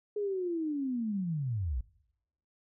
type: linear sweep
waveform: sine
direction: down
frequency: 422.4 to 52.8 Hz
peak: -30 dBFS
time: 0.16-1.81 s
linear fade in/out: 5 ms
effects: noise-tail reverb RT60 0.8 s tail -21 dB re dry